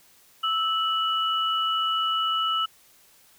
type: tone pair together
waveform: sine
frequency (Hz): 1312.3 / 2946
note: E6 / F#7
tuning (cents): -8 / -8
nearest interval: octave + major second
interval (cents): 1400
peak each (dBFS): -24 / -26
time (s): 0.43-2.66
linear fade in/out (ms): 10
effects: white hiss -57 dBFS RMS until 3.38 s